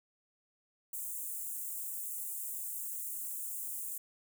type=high-pass noise; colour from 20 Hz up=white; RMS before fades=-40 dBFS; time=0.93-3.98 s; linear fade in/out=5 ms; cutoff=7400 Hz; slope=48 dB/octave; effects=none